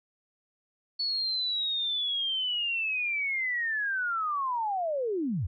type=linear sweep; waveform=sine; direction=down; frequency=4435 to 68.7 Hz; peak=-27 dBFS; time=0.99-5.47 s; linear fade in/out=10 ms; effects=none